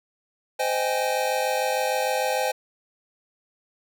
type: chord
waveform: square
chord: Ab major seventh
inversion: first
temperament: equal with one note detuned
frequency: 515.5 / 622.3 / 784 / 830.6 Hz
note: C5 / Eb5 / G5 / Ab5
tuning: -26 / 0 / 0 / 0 cents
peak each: -27 / -30 / -30 / -29 dBFS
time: 0.59-2.52 s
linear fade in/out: 10 ms
effects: none